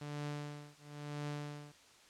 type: tone with tremolo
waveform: sawtooth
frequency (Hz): 146.83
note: D3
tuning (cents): 0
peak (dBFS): -34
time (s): 0.01-1.72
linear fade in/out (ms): 5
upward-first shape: triangle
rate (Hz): 0.99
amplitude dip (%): 100
effects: white hiss -62 dBFS RMS until 2.09 s + low-pass 7000 Hz 12 dB/octave